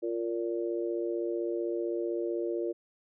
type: harmonic tone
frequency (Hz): 115.7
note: A#2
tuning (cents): -13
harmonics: 3 / 4 / 5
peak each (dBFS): -31 / -35 / -38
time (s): 0.02-2.73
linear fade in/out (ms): 20
effects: none